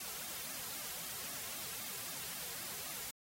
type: noise with flanger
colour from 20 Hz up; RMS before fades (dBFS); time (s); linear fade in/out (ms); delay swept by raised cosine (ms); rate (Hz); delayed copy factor
white; -44; 0-3.11; 5; 2 to 3.5; 3.8; -0.95
effects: AAC 48 kbps